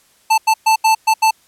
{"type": "tone bursts at uneven times", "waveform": "square", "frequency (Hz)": 882, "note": "A5", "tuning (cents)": 4, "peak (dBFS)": -10, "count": 6, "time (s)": [[0.3, 0.38], [0.47, 0.54], [0.66, 0.76], [0.84, 0.95], [1.07, 1.14], [1.22, 1.31]], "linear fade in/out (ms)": 10, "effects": ["white hiss -54 dBFS RMS until 1.47 s", "low-pass 12000 Hz 12 dB/octave"]}